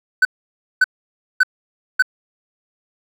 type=tone bursts; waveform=triangle; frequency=1514 Hz; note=F#6; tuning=39 cents sharp; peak=-7 dBFS; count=4; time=0.22-2.024 s; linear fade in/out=5 ms; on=31 ms; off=560 ms; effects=none